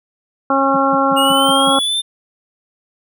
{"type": "harmonic tone", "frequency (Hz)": 272.3, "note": "C#4", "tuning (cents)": -31, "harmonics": [1, 2, 3, 4, 5], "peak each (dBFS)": [-18, -18, -18, -18, -18], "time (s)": [0.5, 1.79], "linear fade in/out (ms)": 2}
{"type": "tone bursts", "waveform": "sine", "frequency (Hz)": 185, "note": "F#3", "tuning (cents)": 0, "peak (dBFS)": -22, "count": 6, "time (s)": [0.74, 1.696], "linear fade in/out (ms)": 5, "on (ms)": 26, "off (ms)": 160}
{"type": "linear sweep", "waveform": "square", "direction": "up", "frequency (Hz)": [2840, 3609], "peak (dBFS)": -16, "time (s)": [1.16, 2.02], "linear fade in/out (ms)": 20}
{"effects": []}